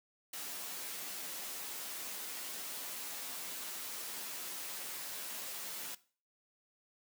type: noise with comb filter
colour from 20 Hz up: white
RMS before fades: -43 dBFS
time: 0.33-5.95 s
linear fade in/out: 5 ms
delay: 11 ms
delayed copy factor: +0.6
effects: noise-tail reverb RT60 0.4 s tail -18 dB re dry + high-pass 200 Hz 12 dB/octave